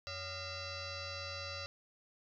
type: tone with frequency modulation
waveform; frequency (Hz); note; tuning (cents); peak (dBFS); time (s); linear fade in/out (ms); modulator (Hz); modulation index
sine; 2046; C7; -39; -40; 0.07-1.66; 0; 652; 4.9
effects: none